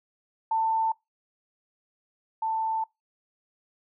sine tone pair in turn, 892 / 887.9 Hz, A5 / A5, +23 / +15 cents, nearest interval unison, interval 8 cents, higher first, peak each -22 / -25 dBFS, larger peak first, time 0.51-0.92 / 2.42-2.84 s, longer second, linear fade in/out 5 ms, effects noise-tail reverb RT60 0.2 s tail -23 dB re dry

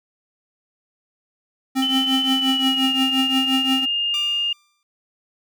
square tone with tremolo, 264.1 Hz, C4, 16 cents sharp, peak -17 dBFS, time 1.75-3.86 s, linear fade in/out 20 ms, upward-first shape triangle, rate 5.7 Hz, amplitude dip 85%
sine tone with pitch glide, 3027 to 2824 Hz, F#7 to F7, +39 to +19 cents, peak -19 dBFS, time 1.82-4.53 s, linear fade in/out 5 ms, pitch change -120 cents, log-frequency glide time 2.28-2.96 s
10% pulse tone with exponential decay, 1187 Hz, D6, 18 cents sharp, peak -22 dBFS, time 4.14-4.83 s, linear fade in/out 1 ms, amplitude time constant 150 ms
effects none

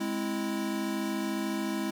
square chord, Ab augmented, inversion none, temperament equal, 207.7 / 261.6 / 329.6 Hz, Ab3 / C4 / E4, 0 / 0 / 0 cents, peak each -34 / -37 / -34 dBFS, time 0-1.91 s, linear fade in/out 10 ms, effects none

